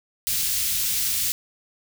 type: band-stop noise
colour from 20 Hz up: white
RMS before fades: -24 dBFS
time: 0.27-1.32 s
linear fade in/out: 0 ms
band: 120 to 2900 Hz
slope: 12 dB/octave
effects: none